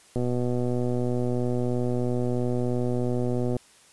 click train, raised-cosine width 2 ms, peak -15 dBFS, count 420, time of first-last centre 0.16-3.567 s, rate 123 Hz, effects white hiss -55 dBFS RMS until 3.92 s + resampled to 24000 Hz

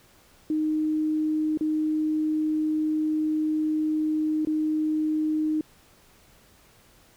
sine tone with dropouts, 309.4 Hz, D#4, 10 cents flat, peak -22 dBFS, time 0.5-5.61 s, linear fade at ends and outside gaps 2 ms, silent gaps 1.574-1.609 / 4.45-4.471 s, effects pink hiss -57 dBFS RMS until 7.16 s

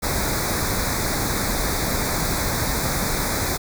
pink band-stop noise, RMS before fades -23 dBFS, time 0.02-3.58 s, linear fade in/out 20 ms, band 2400 to 3600 Hz, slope 96 dB/octave, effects none

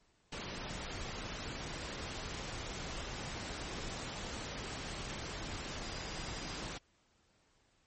sine tone in noise, 4900 Hz, D#8, 27 cents flat, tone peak -52 dBFS, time 5.82-6.59 s, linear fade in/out 5 ms, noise pink, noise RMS -42 dBFS, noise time 0.32-6.78 s, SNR -13 dB, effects pink hiss -72 dBFS RMS until 7.86 s + MP3 32 kbps

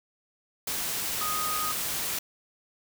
sine tone in noise, 1244.5 Hz, D#6, in tune, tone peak -30 dBFS, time 1.21-1.72 s, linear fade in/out 5 ms, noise white, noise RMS -31 dBFS, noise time 0.67-2.19 s, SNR -2 dB, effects none

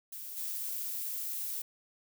violet noise with level steps, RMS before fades -43 / -37 dBFS, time 0.12-1.62 s, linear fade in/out 5 ms, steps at 0.36 s, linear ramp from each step 20 ms, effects none

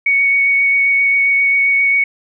sine tone with vibrato, 2229 Hz, C#7, 9 cents sharp, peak -10 dBFS, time 0.06-2.04 s, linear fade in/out 5 ms, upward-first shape sine, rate 7.5 Hz, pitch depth 10 cents each way, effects none

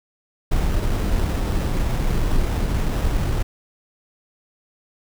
brown noise with sample-and-hold, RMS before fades -20 dBFS, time 0.51-3.43 s, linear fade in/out 10 ms, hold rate 4410 Hz, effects none

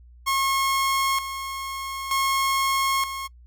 sawtooth tone with tremolo, 1084 Hz, C#6, 39 cents flat, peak -17 dBFS, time 0.26-3.28 s, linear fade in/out 20 ms, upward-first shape square, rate 0.54 Hz, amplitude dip 65%, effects noise-tail reverb RT60 0.1 s tail -24 dB re dry + added 60 Hz sine -46 dBFS peak until 3.46 s

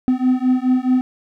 triangle beating tone pair, 252.5 / 257.2 Hz, B3 / C4, +39 / -30 cents, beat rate 4.7 Hz, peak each -15 dBFS, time 0.08-1.01 s, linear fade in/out 0 ms, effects none

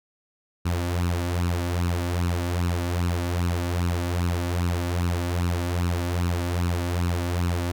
sawtooth tone with flanger, 87.3 Hz, F2, in tune, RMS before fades -25 dBFS, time 0.65-7.72 s, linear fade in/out 10 ms, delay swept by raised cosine 0.72 to 3.52 ms, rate 2.5 Hz, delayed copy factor +0.65, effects none

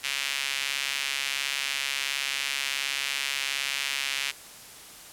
sawtooth tone with high-pass filter, 138.59 Hz, C#3, in tune, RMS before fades -30 dBFS, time 0.03-4.32 s, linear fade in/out 20 ms, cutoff 2500 Hz, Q 1.8, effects white hiss -46 dBFS RMS until 5.12 s + low-pass 12000 Hz 12 dB/octave

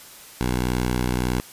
10% pulse tone, 61.7 Hz, B1, 1 cent flat, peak -13 dBFS, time 0.41-1.4 s, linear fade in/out 0 ms, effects white hiss -44 dBFS RMS until 1.52 s + resampled to 32000 Hz

